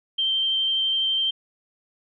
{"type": "tone with vibrato", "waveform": "sine", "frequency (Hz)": 3136, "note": "G7", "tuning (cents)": 0, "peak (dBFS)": -20, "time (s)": [0.18, 1.31], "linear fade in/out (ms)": 10, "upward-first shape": "sine", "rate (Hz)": 12, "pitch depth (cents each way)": 8, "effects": []}